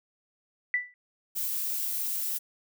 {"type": "tone with exponential decay", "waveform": "sine", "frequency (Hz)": 1975.5, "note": "B6", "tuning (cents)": 0, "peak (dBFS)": -20, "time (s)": [0.74, 0.94], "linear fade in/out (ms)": 1, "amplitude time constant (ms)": 43}
{"type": "noise", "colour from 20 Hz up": "violet", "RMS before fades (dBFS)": -31, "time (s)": [1.35, 2.39], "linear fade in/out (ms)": 20}
{"effects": []}